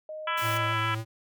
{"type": "tone with tremolo", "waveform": "sine", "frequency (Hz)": 620, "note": "D#5", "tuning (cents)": -6, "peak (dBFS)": -35, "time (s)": [0.09, 0.73], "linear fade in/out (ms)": 2, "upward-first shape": "square", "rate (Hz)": 2.6, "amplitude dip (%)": 35}
{"type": "harmonic tone", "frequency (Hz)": 332.7, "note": "E4", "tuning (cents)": 16, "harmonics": [3, 4, 5, 6, 7, 8, 9, 10], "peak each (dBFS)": [-32, -30, -35, -39, -36, -41, -38, -42], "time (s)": [0.27, 0.95], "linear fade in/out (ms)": 5}
{"type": "noise", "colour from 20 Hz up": "white", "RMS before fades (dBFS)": -39, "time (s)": [0.37, 0.58], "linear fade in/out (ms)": 10}
{"type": "tone with vibrato", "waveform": "square", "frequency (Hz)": 110.9, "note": "A2", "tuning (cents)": 14, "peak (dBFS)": -31, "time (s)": [0.41, 1.05], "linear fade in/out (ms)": 50, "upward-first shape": "sine", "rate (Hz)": 7, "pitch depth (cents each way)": 22}
{"effects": []}